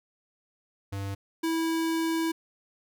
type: tone pair in turn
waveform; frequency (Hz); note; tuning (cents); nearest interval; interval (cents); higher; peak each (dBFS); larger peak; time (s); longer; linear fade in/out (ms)
square; 98.7 / 326.8; G2 / E4; +12 / -15; octave + major sixth; 2073; second; -32 / -26; second; 0.92-1.15 / 1.43-2.32; second; 10
effects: none